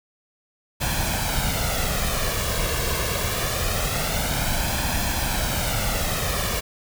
pink noise with flanger, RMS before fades -24 dBFS, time 0.8-6.61 s, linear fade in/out 20 ms, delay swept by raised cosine 1.2 to 1.83 ms, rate 0.24 Hz, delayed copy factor +0.6, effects none

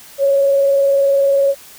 sine tone with vibrato, 554.4 Hz, C#5, in tune, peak -10 dBFS, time 0.18-1.55 s, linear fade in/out 50 ms, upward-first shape sine, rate 20 Hz, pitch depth 23 cents each way, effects white hiss -40 dBFS RMS until 1.78 s

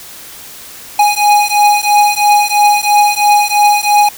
square beating tone pair, 827 / 830 Hz, G#5 / G#5, -8 / -1 cents, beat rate 3 Hz, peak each -11 dBFS, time 0.99-4.09 s, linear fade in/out 5 ms, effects white hiss -32 dBFS RMS until 4.17 s

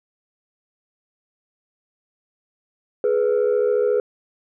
sine tone pair together, 419.8 / 493.9 Hz, G#4 / B4, +19 / 0 cents, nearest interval minor third, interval 281 cents, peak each -17 dBFS, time 3.04-4 s, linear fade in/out 2 ms, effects tanh soft clip ceiling -13 dBFS

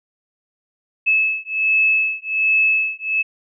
sine beating tone pair, 2600 / 2601.3 Hz, E7 / E7, -24 / -24 cents, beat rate 1.3 Hz, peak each -18 dBFS, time 1.06-3.23 s, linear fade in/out 20 ms, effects none

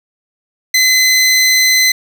20% pulse tone, 2035 Hz, C7, 49 cents flat, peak -3 dBFS, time 0.74-1.92 s, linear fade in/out 5 ms, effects none

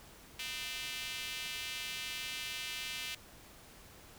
square tone with high-pass filter, 138.59 Hz, C#3, in tune, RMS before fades -41 dBFS, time 0.39-3.15 s, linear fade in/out 5 ms, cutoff 2700 Hz, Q 2.2, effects pink hiss -56 dBFS RMS until 4.18 s

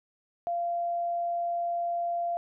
sine tone, 690 Hz, F5, 21 cents flat, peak -27 dBFS, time 0.47-2.37 s, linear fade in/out 0 ms, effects none

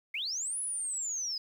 sine linear two-way sweep, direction up then down, 2055 to 10330 to 4922 Hz, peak -32 dBFS, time 0.14-1.38 s, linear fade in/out 5 ms, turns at 0.6 s, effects 10-bit

